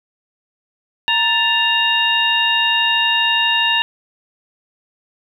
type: harmonic tone with a mistuned harmonic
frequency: 932.3 Hz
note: A#5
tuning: in tune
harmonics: 1 / 2 / 3 / 4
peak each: -21 / -20 / -16 / -21 dBFS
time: 1.08-3.82 s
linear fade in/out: 0 ms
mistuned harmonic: 2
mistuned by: -95 cents
effects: 8-bit